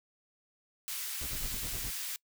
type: high-pass noise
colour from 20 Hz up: white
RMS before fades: -38 dBFS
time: 0.88-2.16 s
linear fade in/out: 0 ms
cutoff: 1600 Hz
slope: 12 dB/octave
type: noise with tremolo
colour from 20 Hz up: brown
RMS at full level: -38 dBFS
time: 1.21-1.91 s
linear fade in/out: 2 ms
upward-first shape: sine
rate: 9.6 Hz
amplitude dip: 80%
effects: noise-tail reverb RT60 0.1 s tail -24 dB re dry